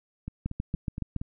two click trains, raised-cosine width 5 ms, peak -22 / -17 dBFS, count 5 / 6, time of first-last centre 0.28-1.215 / 0.46-1.163 s, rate 4.28 / 7.11 Hz, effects none

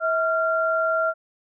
sine tone pair together, 647 / 1380.9 Hz, E5 / F6, -32 / -20 cents, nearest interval octave + minor second, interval 1312 cents, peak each -22 / -22 dBFS, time 0-1.14 s, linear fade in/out 50 ms, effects none

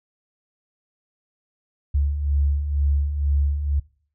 sine beating tone pair, 69.7 / 71.8 Hz, C#2 / D2, +10 / -39 cents, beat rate 2.1 Hz, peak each -27 / -19 dBFS, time 1.94-3.8 s, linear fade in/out 10 ms, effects noise-tail reverb RT60 0.5 s tail -23 dB re dry

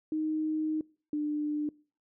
sine tone pair in turn, 311.1 / 298.4 Hz, D#4 / D4, 0 / +28 cents, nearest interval minor second, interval 72 cents, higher first, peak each -28 dBFS, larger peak neither, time 0.12-0.81 / 1.13-1.69 s, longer first, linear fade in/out 2 ms, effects noise-tail reverb RT60 0.4 s tail -24 dB re dry

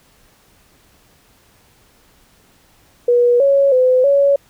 sine tone with pitch steps, 483.7 / 555 / 509 / 561 Hz, B4 / C#5 / C5 / C#5, -36 / +2 / -48 / +21 cents, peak -9 dBFS, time 3.08-4.36 s, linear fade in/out 5 ms, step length 320 ms, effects pink hiss -53 dBFS RMS until 4.49 s

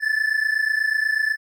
triangle tone pair together, 1731.8 / 1760 Hz, A6 / A6, -28 / 0 cents, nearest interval unison, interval 28 cents, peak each -20 dBFS, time 0-1.37 s, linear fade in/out 50 ms, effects none

